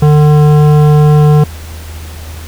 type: tone with hard clipping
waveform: sine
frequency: 149.8 Hz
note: D3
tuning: 35 cents sharp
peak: -5 dBFS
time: 0.02-1.44 s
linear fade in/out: 5 ms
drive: 13 dB
effects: added 79 Hz sine -24 dBFS peak until 2.47 s + pink hiss -32 dBFS RMS until 2.47 s